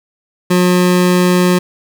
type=tone; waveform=25% pulse; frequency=180 Hz; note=F#3; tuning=47 cents flat; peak=-5 dBFS; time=0.5-1.59 s; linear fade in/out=10 ms; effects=none